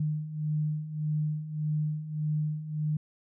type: beating tone pair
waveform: sine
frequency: 151.2 / 152.9 Hz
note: D#3 / D#3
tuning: -49 / -30 cents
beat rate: 1.7 Hz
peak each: -34 / -29 dBFS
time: 0-2.97 s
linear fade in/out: 5 ms
effects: none